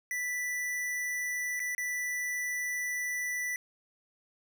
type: tone with dropouts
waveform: square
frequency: 1975.5 Hz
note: B6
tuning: in tune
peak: -32 dBFS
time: 0.11-3.56 s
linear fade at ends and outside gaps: 1 ms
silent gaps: 1.595-1.601 / 1.749-1.78 s
effects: none